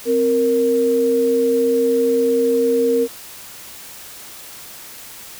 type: tone pair together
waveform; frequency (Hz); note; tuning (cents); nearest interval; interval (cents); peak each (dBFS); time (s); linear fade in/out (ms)
sine; 261.6 / 466.2; C4 / A#4; 0 / 0; minor seventh; 1000; -21 / -14; 0.05-3.08; 50
effects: white hiss -37 dBFS RMS until 5.39 s